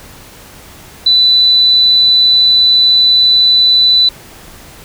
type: tone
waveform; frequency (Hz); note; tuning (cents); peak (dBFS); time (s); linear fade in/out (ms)
sine; 3986; B7; +15; -5; 1.06-4.09; 5
effects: pink hiss -36 dBFS RMS until 4.84 s